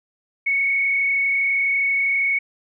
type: tone with frequency modulation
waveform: sine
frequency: 2217 Hz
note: C#7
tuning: in tune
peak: -17 dBFS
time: 0.46-2.39 s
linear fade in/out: 10 ms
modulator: 32.3 Hz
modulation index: 0.88
effects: none